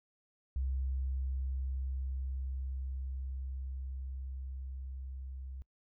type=tone with level ramp; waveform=sine; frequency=65.8 Hz; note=C2; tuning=10 cents sharp; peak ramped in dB=-31 to -41 dBFS; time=0.56-5.62 s; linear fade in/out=0 ms; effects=noise-tail reverb RT60 0.1 s tail -25 dB re dry